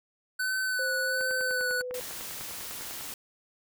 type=tone with vibrato; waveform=square; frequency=1501 Hz; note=F#6; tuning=24 cents sharp; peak=-28 dBFS; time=0.39-1.82 s; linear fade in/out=10 ms; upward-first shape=sine; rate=1.3 Hz; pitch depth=29 cents each way
type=tone with pitch glide; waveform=sine; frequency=523.3 to 500 Hz; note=C5 to B4; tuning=0 to +21 cents; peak=-33 dBFS; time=0.79-2 s; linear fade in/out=2 ms; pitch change=-79 cents; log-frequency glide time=1.07-1.88 s
type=click train; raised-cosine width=0.5 ms; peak=-27 dBFS; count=19; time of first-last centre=1.21-3.01 s; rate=10 Hz
type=noise; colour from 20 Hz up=white; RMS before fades=-39 dBFS; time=1.94-3.14 s; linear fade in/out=2 ms
effects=none